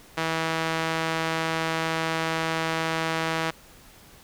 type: tone with band-pass filter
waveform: sawtooth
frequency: 162.1 Hz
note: E3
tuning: 29 cents flat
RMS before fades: -27 dBFS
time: 0.17-3.51 s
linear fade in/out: 10 ms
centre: 1800 Hz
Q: 0.57
effects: pink hiss -51 dBFS RMS until 4.23 s